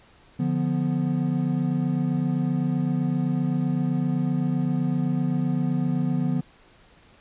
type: chord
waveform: triangle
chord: B diminished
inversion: first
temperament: equal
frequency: 146.83 / 174.61 / 246.9 Hz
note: D3 / F3 / B3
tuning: 0 / 0 / 0 cents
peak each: -24 dBFS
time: 0.39-6.41 s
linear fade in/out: 10 ms
effects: pink hiss -55 dBFS RMS until 7.2 s + resampled to 8000 Hz